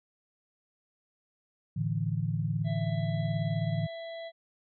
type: chord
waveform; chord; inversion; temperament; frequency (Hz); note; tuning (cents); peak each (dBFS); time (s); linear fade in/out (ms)
sine; A suspended fourth; none; equal with one note detuned; 110 / 146.07 / 164.81; A2 / D3 / E3; 0 / -9 / 0; -32; 1.76-3.87; 10
type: harmonic tone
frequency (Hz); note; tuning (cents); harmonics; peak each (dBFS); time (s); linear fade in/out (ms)
664; E5; +12; 1 / 3 / 5 / 6; -38 / -48 / -51 / -54; 2.64-4.32; 50
effects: none